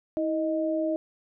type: tone pair together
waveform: sine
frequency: 322.5 / 623 Hz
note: E4 / D#5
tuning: -38 / +2 cents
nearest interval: major seventh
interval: 1140 cents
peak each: -27 dBFS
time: 0.17-0.96 s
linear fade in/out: 0 ms
effects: none